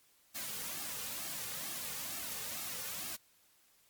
white noise with flanger, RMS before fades -41 dBFS, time 0.34-3.17 s, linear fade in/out 20 ms, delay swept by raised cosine 2 to 3.1 ms, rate 2.2 Hz, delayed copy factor -0.7, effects white hiss -68 dBFS RMS until 3.89 s + MP3 96 kbps

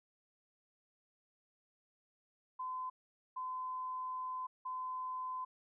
sine tone bursts at uneven times, 1022 Hz, C6, 41 cents flat, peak -38 dBFS, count 3, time 2.59-2.9 / 3.36-4.47 / 4.65-5.45 s, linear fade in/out 10 ms, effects none

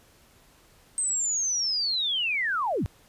sine linear sweep, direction down, 8372 to 47.36 Hz, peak -24 dBFS, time 0.98-2.86 s, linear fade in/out 0 ms, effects pink hiss -58 dBFS RMS until 3.08 s + resampled to 32000 Hz

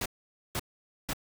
pink noise bursts, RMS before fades -32 dBFS, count 3, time 0.01-1.134 s, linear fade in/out 5 ms, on 48 ms, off 490 ms, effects none

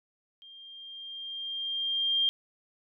sine tone with level ramp, 3197 Hz, G7, 33 cents sharp, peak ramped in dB -48 to -22 dBFS, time 0.42-2.29 s, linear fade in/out 0 ms, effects none

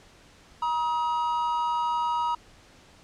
triangle tone pair together, 954 / 1266 Hz, A#5 / D#6, +40 / +30 cents, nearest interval perfect fourth, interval 490 cents, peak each -23 / -29 dBFS, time 0.62-2.35 s, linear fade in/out 5 ms, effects pink hiss -54 dBFS RMS until 3.03 s + low-pass 7000 Hz 12 dB/octave

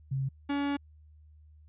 sine / 45% pulse tone pair in turn, 134.6 / 283.6 Hz, C3 / C#4, +49 / +40 cents, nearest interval octave + minor second, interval 1291 cents, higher second, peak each -28 dBFS, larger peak neither, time 0.11-0.29 / 0.49-0.77 s, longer second, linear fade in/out 10 ms, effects added 76 Hz sine -53 dBFS peak until 1.68 s + resampled to 8000 Hz

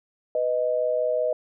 sine tone pair together, 497 / 622.3 Hz, B4 / D#5, +11 / 0 cents, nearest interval major third, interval 389 cents, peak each -25 / -23 dBFS, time 0.35-1.33 s, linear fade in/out 2 ms, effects none

